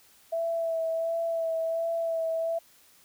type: tone with vibrato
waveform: sine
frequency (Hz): 659.3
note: E5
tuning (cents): 0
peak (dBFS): -26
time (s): 0.32-2.59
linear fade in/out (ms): 10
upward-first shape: sine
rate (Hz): 1.4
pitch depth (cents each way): 21
effects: white hiss -59 dBFS RMS until 3.04 s